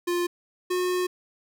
square tone pair in turn, 350.5 / 362.4 Hz, F4 / F#4, +6 / -36 cents, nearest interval minor second, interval 58 cents, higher second, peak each -24 dBFS, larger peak neither, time 0.07-0.27 / 0.7-1.07 s, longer second, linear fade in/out 10 ms, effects none

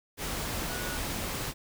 sine tone in noise, 1463 Hz, F#6, 20 cents flat, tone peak -40 dBFS, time 0.68-1 s, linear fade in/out 50 ms, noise pink, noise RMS -34 dBFS, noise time 0.17-1.54 s, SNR -9 dB, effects none

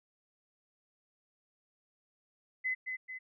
sine tone with echo, 2029 Hz, B6, 46 cents sharp, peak -30 dBFS, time 2.64-2.75 s, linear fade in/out 20 ms, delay 220 ms, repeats 2, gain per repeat -5 dB, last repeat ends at 3.19 s, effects none

